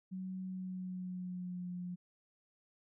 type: tone with pitch glide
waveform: sine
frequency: 186.9 to 178.56 Hz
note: F#3 to F3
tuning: +18 to +39 cents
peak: -39 dBFS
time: 0.11-1.96 s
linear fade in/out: 20 ms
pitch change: -79 cents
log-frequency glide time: 0.43-1.71 s
effects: none